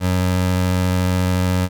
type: tone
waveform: 25% pulse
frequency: 91.4 Hz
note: F#2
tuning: 21 cents flat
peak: -12 dBFS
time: 0-1.69 s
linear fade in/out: 50 ms
effects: none